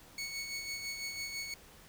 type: tone with tremolo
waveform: 20% pulse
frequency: 2217 Hz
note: C#7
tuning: in tune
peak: -31 dBFS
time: 0.18-1.54 s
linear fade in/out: 2 ms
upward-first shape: sine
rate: 6 Hz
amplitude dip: 45%
effects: pink hiss -57 dBFS RMS until 1.88 s